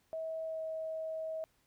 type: tone with pitch glide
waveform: sine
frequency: 644 to 639.2 Hz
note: E5 to D#5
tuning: -41 to +47 cents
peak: -36 dBFS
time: 0.13-1.44 s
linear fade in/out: 0 ms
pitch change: -12 cents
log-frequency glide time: 0.45-0.61 s
effects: pink hiss -73 dBFS RMS until 1.66 s